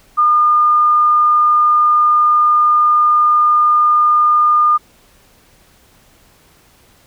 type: tone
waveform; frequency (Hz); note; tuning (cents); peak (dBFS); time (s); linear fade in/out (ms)
sine; 1213; D#6; -44; -8; 0.17-4.78; 20
effects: pink hiss -50 dBFS RMS until 7.06 s